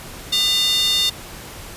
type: tone with high-pass filter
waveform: square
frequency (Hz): 401.9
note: G4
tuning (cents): +43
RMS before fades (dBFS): -18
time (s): 0.32-1.1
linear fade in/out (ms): 10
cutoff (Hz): 3700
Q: 5.3
effects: pink hiss -36 dBFS RMS until 1.76 s + resampled to 32000 Hz